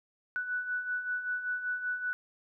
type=beating tone pair; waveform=sine; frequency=1480 / 1485.2 Hz; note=F#6 / F#6; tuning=0 / +6 cents; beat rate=5.2 Hz; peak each=-39 / -32 dBFS; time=0.36-2.13 s; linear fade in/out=0 ms; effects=none